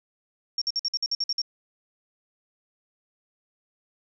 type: tone bursts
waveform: sine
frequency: 5520 Hz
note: F8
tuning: 21 cents flat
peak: -23 dBFS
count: 10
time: 0.58-1.417 s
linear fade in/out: 2 ms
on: 36 ms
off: 53 ms
effects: none